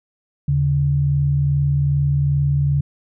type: tone pair together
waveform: sine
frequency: 78.9 / 141.4 Hz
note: D#2 / C#3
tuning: +25 / +35 cents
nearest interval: minor seventh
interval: 1010 cents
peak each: -23 / -15 dBFS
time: 0.48-2.81 s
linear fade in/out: 5 ms
effects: none